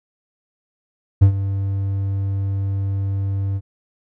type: tone with ADSR envelope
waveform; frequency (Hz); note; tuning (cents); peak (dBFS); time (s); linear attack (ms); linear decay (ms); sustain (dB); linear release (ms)
triangle; 98; G2; 0; -3; 1.21-3.61; 15; 91; -14; 47
effects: none